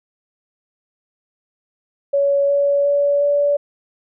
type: tone with pitch steps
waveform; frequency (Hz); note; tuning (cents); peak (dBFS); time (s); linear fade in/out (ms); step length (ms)
sine; 562 / 566.6 / 571.2 / 575.8; C#5 / C#5 / D5 / D5; +24 / +38 / -48 / -34; -13; 2.13-3.57; 10; 360
effects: none